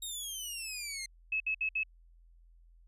15% pulse exponential sweep, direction down, 3782 to 2084 Hz, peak -31 dBFS, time 0.02-1.06 s, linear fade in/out 5 ms
sine tone bursts, 2588 Hz, E7, 32 cents flat, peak -29 dBFS, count 4, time 1.32-1.834 s, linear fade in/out 5 ms, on 82 ms, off 62 ms
effects added 42 Hz sine -57 dBFS peak until 2.87 s + resampled to 32000 Hz

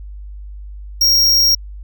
square tone, 5588 Hz, F8, in tune, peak -10 dBFS, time 1.01-1.55 s, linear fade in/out 5 ms, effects added 50 Hz sine -29 dBFS peak until 1.83 s

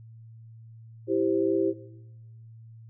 sine chord, C major, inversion first, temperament equal, 329.6 / 392 / 523.3 Hz, E4 / G4 / C5, 0 / 0 / 0 cents, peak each -26 / -25 / -30 dBFS, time 1.07-1.74 s, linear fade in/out 50 ms, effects noise-tail reverb RT60 1.0 s tail -18 dB re dry + added 113 Hz sine -45 dBFS peak until 2.89 s

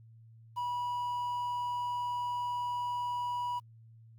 triangle tone with quantisation, 975 Hz, B5, 23 cents flat, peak -30 dBFS, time 0.56-3.6 s, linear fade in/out 20 ms, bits 10, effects added 113 Hz sine -53 dBFS peak until 4.18 s + Opus 48 kbps

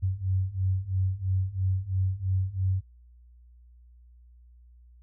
sine beating tone pair, 92.7 / 95.7 Hz, F#2 / G2, +4 / -41 cents, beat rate 3 Hz, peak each -29 / -27 dBFS, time 0.02-2.81 s, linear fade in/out 20 ms, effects noise-tail reverb RT60 0.1 s tail -24 dB re dry + added 60 Hz sine -51 dBFS peak until 5.02 s

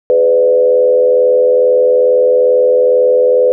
sine tone with frequency modulation, 502 Hz, B4, 28 cents sharp, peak -6 dBFS, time 0.1-3.52 s, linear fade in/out 0 ms, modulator 82.3 Hz, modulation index 0.71, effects none

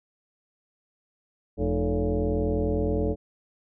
sine tone with frequency modulation, 174.61 Hz, F3, in tune, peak -22 dBFS, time 1.57-3.16 s, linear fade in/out 50 ms, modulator 130 Hz, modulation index 2.9, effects none

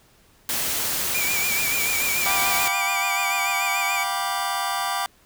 white noise, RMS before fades -25 dBFS, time 0.49-2.68 s, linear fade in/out 2 ms
square tone with vibrato, 2349 Hz, D7, in tune, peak -25 dBFS, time 1.14-4.04 s, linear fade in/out 10 ms, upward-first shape sine, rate 6.9 Hz, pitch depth 64 cents each way
sawtooth chord, G dominant seventh, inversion third, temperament just, 705.6 / 784 / 980 / 1176 Hz, F5 / G5 / B5 / D6, +18 / 0 / -14 / +2 cents, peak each -27 / -24 / -26 / -24 dBFS, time 2.26-5.06 s, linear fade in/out 0 ms
effects pink hiss -57 dBFS RMS until 5.25 s

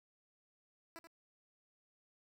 10% pulse tone with echo, 332 Hz, E4, 12 cents sharp, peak -40 dBFS, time 0.96-0.99 s, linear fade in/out 0 ms, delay 82 ms, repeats 1, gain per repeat -7 dB, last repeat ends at 1.072 s, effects none

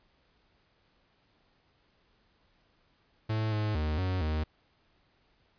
45% pulse tone with pitch steps, 109.3 / 106.7 / 76.7 / 92.6 / 77.6 Hz, A2 / G#2 / D#2 / F#2 / D#2, -11 / +47 / -24 / +2 / -4 cents, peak -28 dBFS, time 3.29-4.44 s, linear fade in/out 10 ms, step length 230 ms, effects pink hiss -69 dBFS RMS until 5.58 s + resampled to 11025 Hz

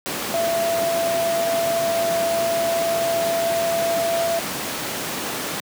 sine tone in noise, 671 Hz, E5, 31 cents sharp, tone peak -19 dBFS, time 0.34-4.39 s, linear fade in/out 0 ms, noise pink, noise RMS -26 dBFS, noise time 0.06-5.6 s, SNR +4 dB, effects high-pass 200 Hz 12 dB/octave

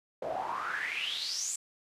pink noise with band-pass filter sweep, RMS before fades -35 dBFS, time 0.22-1.56 s, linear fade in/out 5 ms, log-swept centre 550 to 8000 Hz, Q 9.1, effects resampled to 32000 Hz

